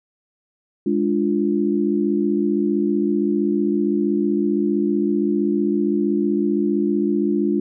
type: chord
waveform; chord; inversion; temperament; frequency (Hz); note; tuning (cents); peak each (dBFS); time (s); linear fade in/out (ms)
sine; D diminished; second; equal; 207.7 / 293.7 / 349.2; Ab3 / D4 / F4; 0 / 0 / 0; -21; 0.86-7.6; 5
effects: none